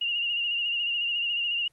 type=tone with vibrato; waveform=sine; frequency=2823 Hz; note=F7; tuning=18 cents sharp; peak=-25 dBFS; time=0.01-1.68 s; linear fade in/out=5 ms; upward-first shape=sine; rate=14 Hz; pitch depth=44 cents each way; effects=pink hiss -67 dBFS RMS until 1.72 s + Opus 24 kbps